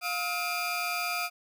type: tone cluster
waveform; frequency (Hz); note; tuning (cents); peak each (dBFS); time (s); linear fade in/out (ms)
30% pulse; 706 / 1277 / 2395; F5 / D#6 / D7; +19 / +45 / +33; -32 / -32 / -30; 0.01-1.3; 50
effects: none